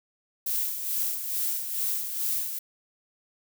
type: noise with tremolo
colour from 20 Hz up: violet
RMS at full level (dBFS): -27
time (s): 0.46-2.59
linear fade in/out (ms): 5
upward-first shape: sine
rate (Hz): 2.3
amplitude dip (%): 55
effects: none